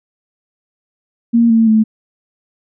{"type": "tone with pitch steps", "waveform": "sine", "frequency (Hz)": [233.1, 225.8, 218.7], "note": ["A#3", "A3", "A3"], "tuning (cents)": [0, 45, -10], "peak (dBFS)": -7, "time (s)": [1.33, 1.84], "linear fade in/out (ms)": 20, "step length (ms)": 170, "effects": []}